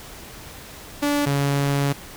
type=tone pair in turn; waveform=sawtooth; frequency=289.5 / 140.87 Hz; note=D4 / C#3; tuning=-25 / +28 cents; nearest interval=octave; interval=1247 cents; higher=first; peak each=-15 dBFS; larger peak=neither; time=1.02-1.26 / 1.26-1.93 s; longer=second; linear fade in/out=10 ms; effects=pink hiss -40 dBFS RMS until 2.16 s